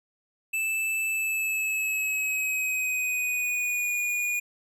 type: tone with pitch glide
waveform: square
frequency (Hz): 2635 to 2444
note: E7 to D#7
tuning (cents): -1 to -32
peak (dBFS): -26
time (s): 0.53-4.4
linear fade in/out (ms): 10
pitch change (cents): -131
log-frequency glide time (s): 1.08-3.96
effects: none